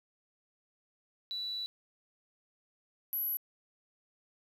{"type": "tone pair in turn", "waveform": "sine", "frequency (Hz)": [3951, 11737], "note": ["B7", "F#9"], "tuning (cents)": [0, -15], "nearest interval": "octave + perfect fifth", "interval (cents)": 1885, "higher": "second", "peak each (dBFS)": [-34, -29], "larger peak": "second", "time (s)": [[1.31, 1.66], [3.13, 3.37]], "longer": "first", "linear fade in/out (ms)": 0, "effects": ["tanh soft clip ceiling -30 dBFS", "10-bit"]}